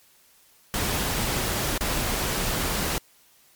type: noise with dropouts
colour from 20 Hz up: pink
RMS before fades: -26 dBFS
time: 0.74-2.98 s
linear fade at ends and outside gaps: 0 ms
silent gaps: 1.777-1.809 s
effects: white hiss -58 dBFS RMS until 3.55 s + MP3 96 kbps